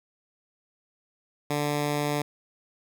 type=tone; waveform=10% pulse; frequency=146.83 Hz; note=D3; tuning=in tune; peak=-17 dBFS; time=1.5-2.22 s; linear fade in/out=5 ms; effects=none